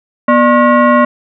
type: tone with frequency modulation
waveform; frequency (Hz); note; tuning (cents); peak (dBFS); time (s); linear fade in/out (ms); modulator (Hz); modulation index
sine; 243.3; B3; -26; -5; 0.28-1.05; 5; 839; 1.4
effects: none